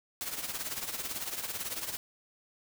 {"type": "noise with tremolo", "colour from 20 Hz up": "white", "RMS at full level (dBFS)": -34, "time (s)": [0.21, 1.97], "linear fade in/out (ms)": 0, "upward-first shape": "triangle", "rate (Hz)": 18, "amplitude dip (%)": 75, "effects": []}